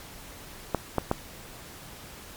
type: clicks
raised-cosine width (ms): 1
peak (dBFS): -9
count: 3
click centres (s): 0.747 / 0.983 / 1.114
effects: pink hiss -45 dBFS RMS until 2.36 s + MP3 96 kbps